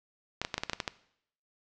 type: clicks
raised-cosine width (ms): 0.2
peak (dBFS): -13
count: 9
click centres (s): 0.416 / 0.449 / 0.542 / 0.58 / 0.635 / 0.697 / 0.733 / 0.802 / 0.878
effects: noise-tail reverb RT60 0.7 s tail -18 dB re dry + low-pass 7000 Hz 12 dB/octave